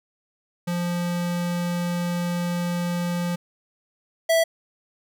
square tone pair in turn, 174.61 / 657.4 Hz, F3 / E5, 0 / -5 cents, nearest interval octave + major seventh, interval 2295 cents, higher second, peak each -24 / -17 dBFS, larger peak second, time 0.67-3.36 / 4.29-4.44 s, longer first, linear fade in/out 10 ms, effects none

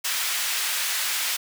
pink high-pass noise, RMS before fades -26 dBFS, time 0.04-1.37 s, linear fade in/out 10 ms, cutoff 1800 Hz, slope 12 dB/octave, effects none

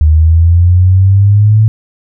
sine exponential sweep, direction up, 75.9 to 110.7 Hz, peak -3 dBFS, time 0.01-1.68 s, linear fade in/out 0 ms, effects none

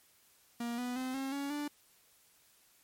45% pulse tone with pitch steps, 236.5 / 246.8 / 257.6 / 268.9 / 280.6 / 292.9 Hz, A#3 / B3 / C4 / C4 / C#4 / D4, +25 / -1 / -27 / +47 / +21 / -5 cents, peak -35 dBFS, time 0.6-1.68 s, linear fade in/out 5 ms, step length 180 ms, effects white hiss -66 dBFS RMS until 2.83 s + MP3 64 kbps

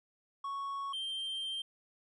triangle tone pair in turn, 1108.7 / 3153 Hz, C#6 / G7, 0 / +9 cents, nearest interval octave + tritone, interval 1809 cents, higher second, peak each -34 / -34 dBFS, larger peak neither, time 0.44-0.93 / 0.93-1.62 s, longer second, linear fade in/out 5 ms, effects resampled to 24000 Hz

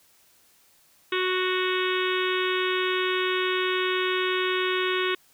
harmonic tone, 369.5 Hz, F#4, 2 cents flat, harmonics 1 / 3 / 4 / 5 / 6 / 7 / 8 / 9 / 10, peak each -26 / -31 / -32 / -33 / -34 / -34 / -35 / -36 / -36 dBFS, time 1.12-5.15 s, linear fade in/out 5 ms, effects white hiss -60 dBFS RMS until 5.33 s

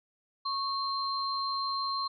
sine tone pair together, 1100 / 4153 Hz, C#6 / C8, -14 / -14 cents, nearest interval octave + major seventh, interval 2300 cents, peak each -31 / -34 dBFS, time 0.45-2.08 s, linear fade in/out 10 ms, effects none

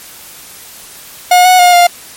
45% pulse tone with pitch steps, 720 / 735 / 714 / 702 Hz, F#5 / F#5 / F5 / F5, -47 / -12 / +38 / +9 cents, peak -3 dBFS, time 1.31-1.87 s, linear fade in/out 5 ms, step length 140 ms, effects white hiss -33 dBFS RMS until 2.16 s + MP3 64 kbps

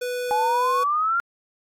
square tone, 493.9 Hz, B4, in tune, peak -26 dBFS, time 0.01-0.84 s, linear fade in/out 10 ms
sine exponential sweep, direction up, 830.6 to 1406 Hz, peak -19 dBFS, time 0.31-1.2 s, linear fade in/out 0 ms
effects AAC 64 kbps

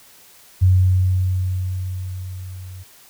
sine tone with level ramp, 92.5 Hz, F#2, in tune, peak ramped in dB -9 to -33 dBFS, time 0.61-2.84 s, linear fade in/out 20 ms, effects white hiss -48 dBFS RMS until 3.09 s

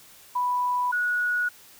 sine tone pair in turn, 987.8 / 1460.1 Hz, B5 / F#6, 0 / -23 cents, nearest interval perfect fifth, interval 677 cents, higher second, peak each -22 dBFS, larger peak neither, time 0.35-0.92 / 0.92-1.49 s, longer neither, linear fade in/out 10 ms, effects white hiss -51 dBFS RMS until 1.79 s

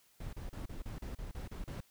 brown noise bursts, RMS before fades -42 dBFS, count 10, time 0.2-1.806 s, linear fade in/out 5 ms, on 130 ms, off 34 ms, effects white hiss -68 dBFS RMS until 1.9 s

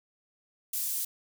pink high-pass noise, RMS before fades -32 dBFS, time 0.73-1.05 s, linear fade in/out 5 ms, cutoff 10000 Hz, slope 12 dB/octave, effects none

